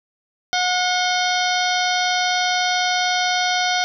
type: harmonic tone with a mistuned harmonic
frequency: 726 Hz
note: F#5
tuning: 33 cents flat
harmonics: 1 / 2 / 3 / 4 / 5 / 6 / 7 / 8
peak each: -21 / -24 / -26 / -27 / -28 / -29 / -29 / -30 dBFS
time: 0.53-3.84 s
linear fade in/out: 0 ms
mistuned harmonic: 4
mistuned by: +140 cents
effects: none